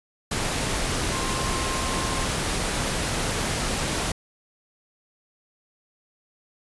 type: tone in noise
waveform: sine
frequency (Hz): 1057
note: C6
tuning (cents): +17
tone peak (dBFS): -32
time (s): 1.12-2.26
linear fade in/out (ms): 5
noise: pink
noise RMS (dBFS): -26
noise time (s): 0.31-4.12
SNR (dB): -9
effects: resampled to 24000 Hz